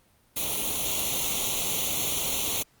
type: noise with comb filter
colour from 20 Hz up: white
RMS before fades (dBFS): -28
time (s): 0.36-2.63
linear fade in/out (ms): 10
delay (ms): 0.3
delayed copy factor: +0.85
effects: pink hiss -63 dBFS RMS until 2.8 s + Opus 32 kbps